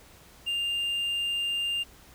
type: tone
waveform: triangle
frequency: 2800 Hz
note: F7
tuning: 4 cents sharp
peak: -25 dBFS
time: 0.46-1.84 s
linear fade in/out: 20 ms
effects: added 60 Hz sine -58 dBFS peak until 2.14 s + pink hiss -54 dBFS RMS until 2.14 s